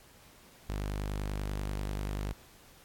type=tone; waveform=sawtooth; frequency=50.3 Hz; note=G1; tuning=45 cents sharp; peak=-29 dBFS; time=0.69-2.33 s; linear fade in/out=5 ms; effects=pink hiss -58 dBFS RMS until 2.84 s + AAC 64 kbps